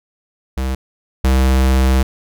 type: tone pair in turn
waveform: square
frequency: 65.41 / 65.41 Hz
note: C2 / C2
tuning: 0 / 0 cents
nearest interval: unison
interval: 0 cents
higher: neither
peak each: -18 / -11 dBFS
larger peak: second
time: 0.57-0.75 / 1.24-2.03 s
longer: second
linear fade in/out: 5 ms
effects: none